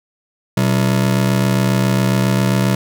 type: ring-modulated tone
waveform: 40% pulse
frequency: 155.56 Hz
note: D#3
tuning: in tune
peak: -9 dBFS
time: 0.57-2.75 s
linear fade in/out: 2 ms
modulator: 33.7 Hz
effects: none